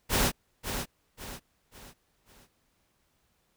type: noise with echo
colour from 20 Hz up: pink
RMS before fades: -25 dBFS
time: 0.09-0.32 s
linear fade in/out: 50 ms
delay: 540 ms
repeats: 4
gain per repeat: -8 dB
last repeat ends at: 2.48 s
effects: pink hiss -72 dBFS RMS until 3.56 s